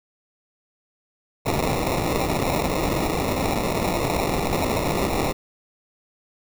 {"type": "noise with sample-and-hold", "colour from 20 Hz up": "white", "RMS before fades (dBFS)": -23, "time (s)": [1.45, 5.33], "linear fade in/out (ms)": 20, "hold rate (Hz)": 1575, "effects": []}